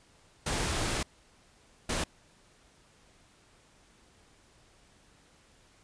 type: noise bursts at uneven times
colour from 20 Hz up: pink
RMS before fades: -31 dBFS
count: 2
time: 0.46-1.03 / 1.89-2.04 s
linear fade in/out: 5 ms
effects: pink hiss -62 dBFS RMS until 5.83 s + resampled to 22050 Hz